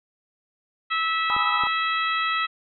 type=harmonic tone; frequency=652 Hz; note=E5; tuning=19 cents flat; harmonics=2 / 3 / 4 / 5 / 6; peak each=-24 / -28 / -30 / -32 / -34 dBFS; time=0.9-2.47 s; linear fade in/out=20 ms
type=chord; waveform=sine; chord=E major seventh; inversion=first; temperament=equal; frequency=830.6 / 987.8 / 1244.5 / 1318.5 Hz; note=G#5 / B5 / D#6 / E6; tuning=0 / 0 / 0 / 0 cents; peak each=-32 / -28 / -28 / -30 dBFS; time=1.3-1.67 s; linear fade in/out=0 ms
type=clicks; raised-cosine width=2 ms; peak=-24 dBFS; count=2; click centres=1.365 / 1.637 s
effects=none